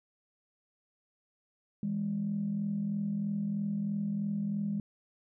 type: tone pair together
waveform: sine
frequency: 161.2 / 204.3 Hz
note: E3 / G#3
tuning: -38 / -28 cents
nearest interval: major third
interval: 410 cents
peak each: -37 / -30 dBFS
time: 1.83-4.8 s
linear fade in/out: 2 ms
effects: tanh soft clip ceiling -23 dBFS